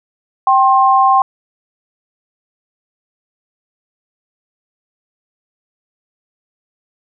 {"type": "tone pair together", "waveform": "sine", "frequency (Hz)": [779.7, 1062], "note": ["G5", "C6"], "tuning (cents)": [-10, 25], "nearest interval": "perfect fourth", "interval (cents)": 535, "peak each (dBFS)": -10, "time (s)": [0.47, 1.22], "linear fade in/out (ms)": 2, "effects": []}